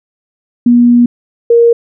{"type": "tone pair in turn", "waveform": "sine", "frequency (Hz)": [240.6, 468.3], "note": ["B3", "A#4"], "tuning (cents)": [-45, 8], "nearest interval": "octave", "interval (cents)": 1153, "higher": "second", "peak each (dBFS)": -3, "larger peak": "neither", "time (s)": [[0.66, 1.06], [1.5, 1.73]], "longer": "first", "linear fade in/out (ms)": 5, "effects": []}